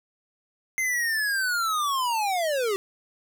square linear sweep, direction down, 2093 to 378.8 Hz, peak -24 dBFS, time 0.78-2.76 s, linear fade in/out 0 ms, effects none

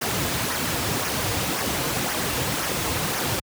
pink noise with flanger, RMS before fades -25 dBFS, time 0.01-3.4 s, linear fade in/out 10 ms, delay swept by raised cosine 0.24 to 5.24 ms, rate 1.9 Hz, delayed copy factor -0.55, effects high-pass 80 Hz 12 dB/octave

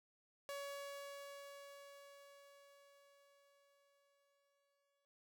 sawtooth tone with exponential decay, 563 Hz, C#5, 27 cents sharp, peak -40 dBFS, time 0.49-5.05 s, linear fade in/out 0 ms, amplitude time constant 990 ms, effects none

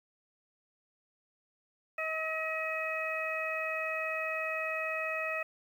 harmonic tone with a mistuned harmonic, 635 Hz, D#5, 35 cents sharp, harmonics 1 / 2 / 3 / 4, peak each -37 / -39 / -38 / -36 dBFS, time 1.98-5.43 s, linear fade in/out 5 ms, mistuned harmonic 2, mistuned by +15 cents, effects 10-bit

